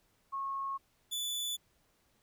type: tone pair in turn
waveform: sine / sawtooth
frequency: 1092 / 3474 Hz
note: C#6 / A7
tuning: -26 / -23 cents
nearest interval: octave + minor sixth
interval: 2003 cents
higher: second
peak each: -34 / -31 dBFS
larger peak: second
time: 0.32-0.78 / 1.11-1.57 s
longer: neither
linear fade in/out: 20 ms
effects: pink hiss -72 dBFS RMS until 2.22 s